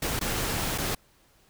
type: noise with dropouts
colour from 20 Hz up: pink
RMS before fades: -29 dBFS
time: 0.02-0.95 s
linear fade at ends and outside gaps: 5 ms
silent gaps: 0.193-0.211 / 0.779-0.782 s
effects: pink hiss -62 dBFS RMS until 1.49 s